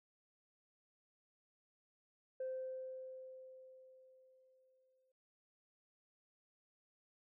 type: tone with exponential decay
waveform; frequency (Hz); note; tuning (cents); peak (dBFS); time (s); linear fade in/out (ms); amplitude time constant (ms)
sine; 519; C5; -14; -37; 2.4-5.12; 5; 590
effects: tanh soft clip ceiling -36 dBFS